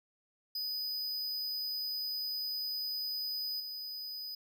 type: tone with level steps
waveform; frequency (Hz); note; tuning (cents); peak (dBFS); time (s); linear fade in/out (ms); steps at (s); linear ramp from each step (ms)
square; 4985; D#8; +2; -35 / -40; 0.55-4.35; 5; 3.6; 2
effects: none